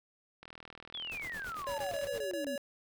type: click train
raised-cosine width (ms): 0.3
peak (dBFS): -32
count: 66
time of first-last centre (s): 0.43-2.039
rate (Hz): 40.4
type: exponential sweep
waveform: sine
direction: down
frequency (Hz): 3520 to 240.1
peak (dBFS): -38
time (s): 0.94-2.56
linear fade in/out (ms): 5
type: noise with tremolo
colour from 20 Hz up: pink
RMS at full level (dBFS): -47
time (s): 1.11-2.25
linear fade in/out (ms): 10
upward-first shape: sine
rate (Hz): 8.8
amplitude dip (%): 95
type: tone bursts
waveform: square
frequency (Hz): 565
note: C#5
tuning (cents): +33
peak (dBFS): -36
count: 7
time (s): 1.67-2.578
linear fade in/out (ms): 0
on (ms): 110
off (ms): 23
effects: none